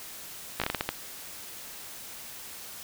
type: slowing click train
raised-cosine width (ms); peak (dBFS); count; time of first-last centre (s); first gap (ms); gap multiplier
0.3; -11; 8; 0.6-0.89; 16; 1.31
effects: white hiss -43 dBFS RMS until 2.83 s